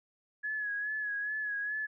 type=tone with vibrato; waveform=sine; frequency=1688 Hz; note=G#6; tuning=28 cents sharp; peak=-32 dBFS; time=0.43-1.87 s; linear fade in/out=20 ms; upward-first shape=sine; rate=2.4 Hz; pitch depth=42 cents each way; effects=none